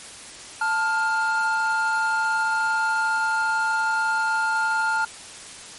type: tone pair together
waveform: triangle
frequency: 884.1 / 1407 Hz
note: A5 / F6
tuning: +8 / +12 cents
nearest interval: minor sixth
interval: 804 cents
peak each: -22 / -20 dBFS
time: 0.61-5.05 s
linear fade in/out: 5 ms
effects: white hiss -40 dBFS RMS until 5.78 s + MP3 48 kbps